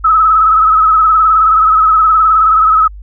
sine tone with vibrato, 1288 Hz, E6, 41 cents flat, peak -5 dBFS, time 0.04-2.88 s, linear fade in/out 10 ms, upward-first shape sine, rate 19 Hz, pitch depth 50 cents each way, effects added 50 Hz sine -27 dBFS peak until 3.02 s

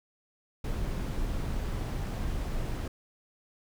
brown noise, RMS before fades -32 dBFS, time 0.64-2.88 s, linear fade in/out 5 ms, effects none

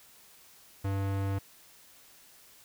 square tone with low-pass filter, 98 Hz, G2, in tune, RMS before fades -31 dBFS, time 0.84-1.39 s, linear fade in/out 10 ms, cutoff 2300 Hz, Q 0.56, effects white hiss -57 dBFS RMS until 2.64 s

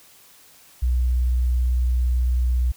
sine tone with vibrato, 61.74 Hz, B1, in tune, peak -17 dBFS, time 0.82-2.72 s, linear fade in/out 10 ms, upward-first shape sine, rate 18 Hz, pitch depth 19 cents each way, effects white hiss -51 dBFS RMS until 2.76 s

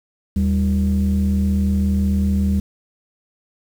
sine tone pair together, 77.78 / 197.01 Hz, D#2 / G3, 0 / +9 cents, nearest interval octave + major third, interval 1609 cents, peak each -16 dBFS, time 0.36-2.6 s, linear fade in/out 5 ms, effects tanh soft clip ceiling -11 dBFS + 7-bit

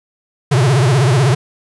square tone with vibrato, 130.81 Hz, C3, in tune, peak -10 dBFS, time 0.51-1.35 s, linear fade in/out 10 ms, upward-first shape triangle, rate 16 Hz, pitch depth 260 cents each way, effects resampled to 24000 Hz + 7-bit

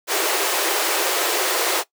pink high-pass noise, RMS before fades -21 dBFS, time 0.07-1.84 s, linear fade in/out 50 ms, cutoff 330 Hz, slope 96 dB/octave, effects noise-tail reverb RT60 0.1 s tail -18 dB re dry

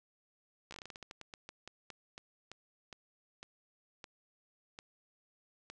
slowing click train, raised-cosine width 0.2 ms, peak -29 dBFS, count 23, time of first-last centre 0.71-5.7 s, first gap 14 ms, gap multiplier 1.22, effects resampled to 24000 Hz + 10-bit

